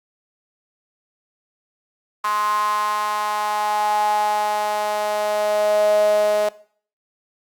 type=tone with high-pass filter sweep; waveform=sawtooth; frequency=210 Hz; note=G#3; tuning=19 cents sharp; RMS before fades=-20 dBFS; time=2.24-6.49 s; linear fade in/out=5 ms; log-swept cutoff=1100 to 580 Hz; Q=8.6; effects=noise-tail reverb RT60 0.5 s tail -19 dB re dry + Opus 48 kbps